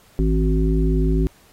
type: harmonic tone with a mistuned harmonic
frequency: 53 Hz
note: G#1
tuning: 36 cents sharp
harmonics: 1 / 3 / 5 / 7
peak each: -17 / -22 / -24 / -25 dBFS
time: 0.19-1.27 s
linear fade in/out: 0 ms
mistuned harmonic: 3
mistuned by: +22 cents
effects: pink hiss -53 dBFS RMS until 1.52 s + AAC 48 kbps